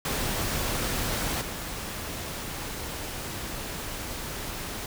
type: noise with level steps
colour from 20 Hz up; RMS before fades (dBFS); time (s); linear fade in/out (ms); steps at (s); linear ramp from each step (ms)
pink; -29 / -35; 0.05-4.86; 2; 1.41; 5
effects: none